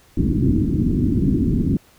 white low-pass noise, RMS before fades -18 dBFS, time 0.17-1.77 s, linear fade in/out 2 ms, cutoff 320 Hz, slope 48 dB/octave, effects pink hiss -53 dBFS RMS until 1.98 s

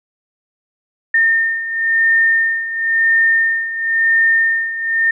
sine beating tone pair, 1817 / 1817.97 Hz, A#6 / A#6, -45 / -44 cents, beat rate 0.97 Hz, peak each -18 / -13 dBFS, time 1.14-5.11 s, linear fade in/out 5 ms, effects none

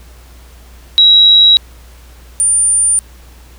sine tone pair in turn, 3867 / 9197 Hz, B7 / D9, -37 / -37 cents, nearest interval octave + minor third, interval 1500 cents, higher second, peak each -3 / -8 dBFS, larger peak first, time 0.98-1.57 / 2.4-2.99 s, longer neither, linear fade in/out 0 ms, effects added 60 Hz sine -36 dBFS peak until 3.58 s + pink hiss -44 dBFS RMS until 3.58 s

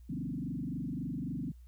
sine tone with frequency modulation, 208.8 Hz, G#3, 10 cents sharp, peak -34 dBFS, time 0.09-1.52 s, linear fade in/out 10 ms, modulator 23.7 Hz, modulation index 3.1, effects added 60 Hz sine -50 dBFS peak until 1.67 s + white hiss -75 dBFS RMS until 1.67 s

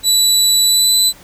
25% pulse tone with pitch glide, 3951 to 4002 Hz, B7 to B7, 0 to +22 cents, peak -5 dBFS, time 0.03-1.13 s, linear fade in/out 50 ms, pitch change +22 cents, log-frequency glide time 0.63-0.97 s, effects pink hiss -42 dBFS RMS until 1.23 s

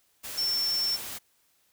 sine tone in noise, 5410 Hz, E8, 44 cents sharp, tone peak -25 dBFS, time 0.37-0.97 s, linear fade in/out 20 ms, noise white, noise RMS -38 dBFS, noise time 0.23-1.19 s, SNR +10 dB, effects white hiss -68 dBFS RMS until 1.72 s

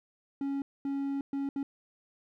triangle tone bursts at uneven times, 277.2 Hz, C#4, in tune, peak -28 dBFS, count 4, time 0.41-0.62 / 0.85-1.21 / 1.33-1.49 / 1.56-1.63 s, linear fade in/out 2 ms, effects none

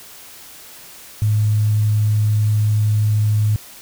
sine tone with quantisation, 106.4 Hz, G#2, 42 cents sharp, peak -13 dBFS, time 1.22-3.56 s, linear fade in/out 0 ms, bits 7, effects white hiss -40 dBFS RMS until 3.81 s

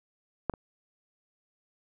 clicks, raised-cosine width 1 ms, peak -13 / -26 dBFS, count 2, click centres 0.497 / 0.538 s, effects none

